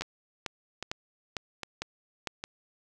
two click trains, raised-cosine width 0.2 ms, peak -15 / -18 dBFS, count 6 / 4, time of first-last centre 0.01-2.272 / 0.02-2.439 s, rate 2.21 / 1.24 Hz, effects none

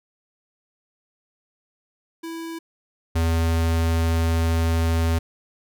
square tone pair in turn, 329.6 / 82.4 Hz, E4 / E2, 0 / 0 cents, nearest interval 2 octaves, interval 2400 cents, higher first, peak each -31 / -19 dBFS, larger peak second, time 2.23-2.59 / 3.15-5.19 s, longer second, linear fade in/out 10 ms, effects none

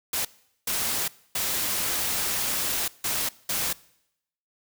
white noise bursts at uneven times, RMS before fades -27 dBFS, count 5, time 0.13-0.25 / 0.67-1.08 / 1.35-2.88 / 3.04-3.29 / 3.49-3.73 s, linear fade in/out 5 ms, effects noise-tail reverb RT60 0.8 s tail -22 dB re dry

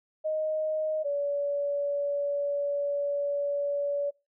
sine tone pair in turn, 622.3 / 571.2 Hz, D#5 / D5, 0 / -48 cents, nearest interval minor second, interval 148 cents, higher first, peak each -26 dBFS, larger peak neither, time 0.24-1.04 / 1.04-4.11 s, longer second, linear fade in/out 20 ms, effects noise-tail reverb RT60 0.3 s tail -26 dB re dry

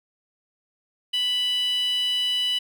15% pulse tone with high-pass filter, 990 Hz, B5, 4 cents sharp, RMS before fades -24 dBFS, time 1.13-2.59 s, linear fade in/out 10 ms, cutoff 3000 Hz, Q 7.5, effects none

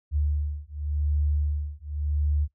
sine beating tone pair, 73.42 / 74.31 Hz, D2 / D2, 0 / +21 cents, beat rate 0.89 Hz, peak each -27 dBFS, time 0.11-2.48 s, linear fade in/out 50 ms, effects noise-tail reverb RT60 0.1 s tail -19 dB re dry

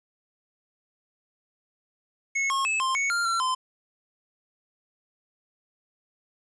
square tone with pitch steps, 2188 / 1084 / 2604 / 1052 / 2219 / 1396 / 1358 / 1030 Hz, C#7 / C#6 / E7 / C6 / C#7 / F6 / F6 / C6, -23 / -39 / -22 / +9 / +1 / -1 / -49 / -28 cents, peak -24 dBFS, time 2.35-3.55 s, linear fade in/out 10 ms, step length 150 ms, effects resampled to 22050 Hz + 9-bit

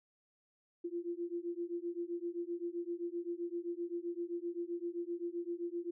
sine beating tone pair, 341.3 / 349 Hz, F4 / F4, -40 / -1 cents, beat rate 7.7 Hz, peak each -40 / -40 dBFS, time 0.84-5.91 s, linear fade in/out 10 ms, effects none

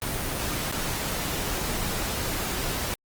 pink noise with dropouts, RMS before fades -29 dBFS, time 0.02-2.94 s, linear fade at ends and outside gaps 0 ms, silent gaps 0.713-0.724 s, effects Opus 24 kbps

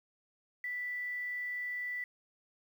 sine tone with quantisation, 1974 Hz, B6, 1 cent flat, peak -35 dBFS, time 0.64-2.04 s, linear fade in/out 2 ms, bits 10, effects none

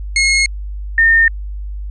sawtooth / sine tone pair in turn, 2162 / 1821.8 Hz, C#7 / A#6, -44 / -40 cents, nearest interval minor third, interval 296 cents, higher first, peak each -7 dBFS, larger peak neither, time 0.16-0.46 / 0.98-1.28 s, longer neither, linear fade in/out 2 ms, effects added 50 Hz sine -22 dBFS peak until 1.9 s + resampled to 22050 Hz

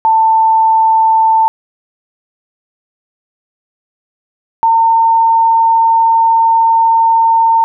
sine tone pair in turn, 890 / 908.2 Hz, A5 / A#5, +20 / -45 cents, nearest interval unison, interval 35 cents, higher second, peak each -6 dBFS, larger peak neither, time 0.05-1.48 / 4.63-7.64 s, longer second, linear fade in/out 0 ms, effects none

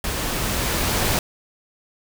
pink noise with level ramp, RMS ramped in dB -26 to -20 dBFS, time 0.04-1.19 s, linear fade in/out 2 ms, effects none

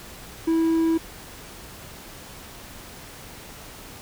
triangle tone, 326.7 Hz, E4, 15 cents flat, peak -16 dBFS, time 0.47-0.98 s, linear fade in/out 10 ms, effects pink hiss -42 dBFS RMS until 4.01 s

